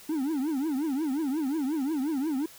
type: tone with vibrato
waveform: triangle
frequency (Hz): 290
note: D4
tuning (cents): -22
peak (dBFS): -24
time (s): 0.09-2.46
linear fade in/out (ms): 5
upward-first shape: triangle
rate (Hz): 5.6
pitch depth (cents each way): 250
effects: white hiss -50 dBFS RMS until 2.58 s